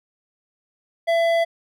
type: tone with hard clipping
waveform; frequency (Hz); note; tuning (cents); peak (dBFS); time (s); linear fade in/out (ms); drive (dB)
triangle; 670; E5; +28; -18; 1.07-1.45; 20; 14
effects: none